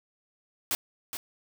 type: noise with echo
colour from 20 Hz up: white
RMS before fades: -28 dBFS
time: 0.71-0.75 s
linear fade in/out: 0 ms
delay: 420 ms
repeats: 1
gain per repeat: -8 dB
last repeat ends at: 1.17 s
effects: none